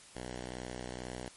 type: tone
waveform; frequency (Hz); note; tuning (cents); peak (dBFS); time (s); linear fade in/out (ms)
5% pulse; 62.1; B1; +10; -29; 0.15-1.29; 5
effects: white hiss -55 dBFS RMS until 1.36 s + MP3 48 kbps